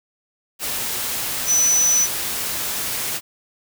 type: tone in noise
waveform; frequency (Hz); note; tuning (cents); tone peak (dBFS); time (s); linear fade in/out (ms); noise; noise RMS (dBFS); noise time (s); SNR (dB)
sine; 5980; F#8; +17; -14; 1.46-2.08; 50; white; -25; 0.59-3.21; +8
effects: none